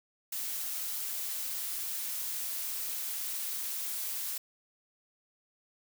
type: noise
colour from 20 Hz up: blue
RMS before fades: -36 dBFS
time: 0.32-4.38 s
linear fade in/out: 5 ms
effects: none